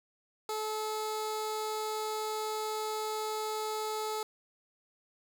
15% pulse tone with notch filter, 431.9 Hz, A4, 32 cents flat, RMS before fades -35 dBFS, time 0.49-4.23 s, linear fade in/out 2 ms, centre 1800 Hz, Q 1.8, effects none

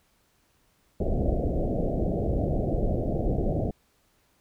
pink low-pass noise, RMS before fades -26 dBFS, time 1-3.71 s, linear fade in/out 5 ms, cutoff 720 Hz, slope 96 dB/octave, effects pink hiss -67 dBFS RMS until 4.4 s

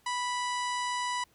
harmonic tone with a mistuned harmonic, 986 Hz, B5, 3 cents flat, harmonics 1 / 2 / 3 / 4 / 5 / 6 / 7 / 8 / 9 / 10, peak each -31 / -37 / -41 / -43 / -45 / -47 / -48 / -49 / -50 / -51 dBFS, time 0.06-1.24 s, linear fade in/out 5 ms, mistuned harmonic 7, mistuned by +43 cents, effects pink hiss -66 dBFS RMS until 1.34 s

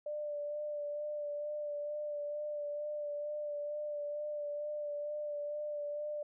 sine tone with vibrato, 591 Hz, D5, 11 cents sharp, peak -36 dBFS, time 0.06-6.23 s, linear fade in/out 5 ms, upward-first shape sine, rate 2.2 Hz, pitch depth 22 cents each way, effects none

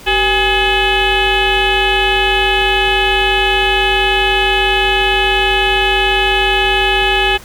sine tone with frequency modulation, 1695 Hz, G#6, 35 cents sharp, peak -9 dBFS, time 0.06-7.38 s, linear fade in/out 20 ms, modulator 437 Hz, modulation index 3.5, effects tanh soft clip ceiling -6 dBFS + pink hiss -37 dBFS RMS until 7.44 s

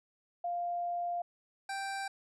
sine / 25% pulse tone pair in turn, 698.5 / 784 Hz, F5 / G5, 0 / 0 cents, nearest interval major second, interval 200 cents, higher second, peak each -32 / -32 dBFS, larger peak neither, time 0.44-1.22 / 1.69-2.08 s, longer first, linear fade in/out 5 ms, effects resampled to 24000 Hz

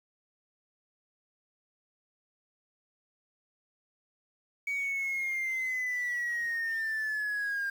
triangle linear sweep, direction down, 2264 to 1600 Hz, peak -27 dBFS, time 4.67-7.7 s, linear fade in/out 5 ms, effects tanh soft clip ceiling -25 dBFS + 9-bit

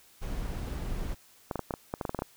brown noise, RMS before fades -34 dBFS, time 0.21-1.15 s, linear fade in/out 20 ms
clicks, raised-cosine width 1 ms, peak -17 dBFS, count 12, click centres 1.512 / 1.557 / 1.593 / 1.708 / 1.739 / 1.939 / 2.012 / 2.052 / 2.094 / 2.147 / 2.19 / 2.221 s
effects white hiss -59 dBFS RMS until 2.36 s

